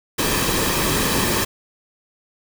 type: noise with comb filter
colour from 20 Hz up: pink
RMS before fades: -20 dBFS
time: 0.18-1.45 s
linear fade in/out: 10 ms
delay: 1.4 ms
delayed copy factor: -0.5
effects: none